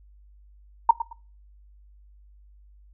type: tone with echo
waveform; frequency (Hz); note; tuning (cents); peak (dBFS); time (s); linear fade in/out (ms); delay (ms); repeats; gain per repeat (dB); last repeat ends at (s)
sine; 927; A#5; -10; -9; 0.89-0.91; 5; 110; 2; -13; 1.13
effects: noise-tail reverb RT60 0.4 s tail -22 dB re dry + added 50 Hz sine -50 dBFS peak until 2.93 s